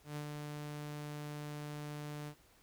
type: tone with ADSR envelope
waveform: sawtooth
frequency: 148.3 Hz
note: D3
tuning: 17 cents sharp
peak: -35 dBFS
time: 0.04-2.35 s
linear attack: 120 ms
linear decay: 90 ms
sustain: -3 dB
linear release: 74 ms
effects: pink hiss -66 dBFS RMS until 2.62 s